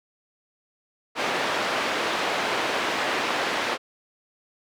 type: band-pass noise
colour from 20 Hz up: pink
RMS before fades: -26 dBFS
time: 1.15-3.78 s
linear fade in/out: 50 ms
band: 440 to 3300 Hz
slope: 12 dB/octave
effects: none